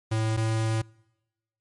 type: tone pair in turn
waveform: square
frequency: 110.6 / 111.3 Hz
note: A2 / A2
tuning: +9 / +20 cents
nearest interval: unison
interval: 11 cents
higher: second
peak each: -24 dBFS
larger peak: neither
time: 0.11-0.37 / 0.37-0.82 s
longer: second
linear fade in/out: 10 ms
effects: noise-tail reverb RT60 1.0 s tail -26 dB re dry + MP3 48 kbps